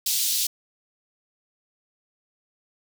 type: high-pass noise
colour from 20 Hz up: pink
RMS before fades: -24 dBFS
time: 0.06-0.47 s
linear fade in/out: 5 ms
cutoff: 3700 Hz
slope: 24 dB/octave
effects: none